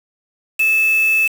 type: tone with quantisation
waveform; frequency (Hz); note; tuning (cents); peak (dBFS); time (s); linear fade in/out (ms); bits
sine; 2619; E7; -12; -12; 0.59-1.28; 10; 4
effects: none